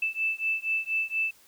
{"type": "beating tone pair", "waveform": "sine", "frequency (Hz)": [2637, 2641.2], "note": ["E7", "E7"], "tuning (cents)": [0, 3], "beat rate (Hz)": 4.2, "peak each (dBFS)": -29, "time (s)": [0.02, 1.31], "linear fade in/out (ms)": 5, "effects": ["white hiss -58 dBFS RMS until 1.47 s"]}